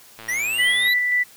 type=click train; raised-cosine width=0.3 ms; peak=-22 dBFS; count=78; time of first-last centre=0.19-0.877 s; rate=112 Hz
type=linear sweep; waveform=square; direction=up; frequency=1864.7 to 4024 Hz; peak=-22 dBFS; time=0.28-0.94 s; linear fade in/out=10 ms
type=tone with tremolo; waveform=sine; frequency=1975.5 Hz; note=B6; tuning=in tune; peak=-16 dBFS; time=0.58-1.24 s; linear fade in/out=20 ms; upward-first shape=square; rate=3.7 Hz; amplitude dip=25%
effects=white hiss -48 dBFS RMS until 1.36 s